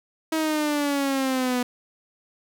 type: exponential sweep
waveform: sawtooth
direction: down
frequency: 320.8 to 245.3 Hz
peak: -18 dBFS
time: 0.32-1.63 s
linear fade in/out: 5 ms
effects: none